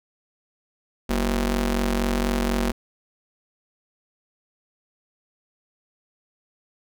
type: ring-modulated tone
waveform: sawtooth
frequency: 142.9 Hz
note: D3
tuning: 47 cents flat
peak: -14 dBFS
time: 1.09-2.72 s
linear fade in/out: 10 ms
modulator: 93.5 Hz
effects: none